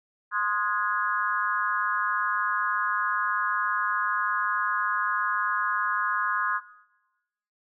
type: chord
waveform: sine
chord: Ab dominant seventh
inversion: first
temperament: equal with one note detuned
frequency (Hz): 1046.5 / 1244.5 / 1447.8 / 1661.2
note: C6 / Eb6 / Gb6 / Ab6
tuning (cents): 0 / 0 / -38 / 0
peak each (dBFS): -29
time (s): 0.31-6.61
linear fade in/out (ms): 50
effects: noise-tail reverb RT60 1.0 s tail -19 dB re dry